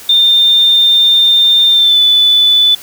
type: tone with pitch glide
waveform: sine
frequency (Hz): 3609 to 3488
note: A7 to A7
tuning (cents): +43 to -16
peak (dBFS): -5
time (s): 0.09-2.75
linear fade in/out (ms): 5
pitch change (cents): -59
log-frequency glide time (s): 1.7-2.02
effects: white hiss -33 dBFS RMS until 2.82 s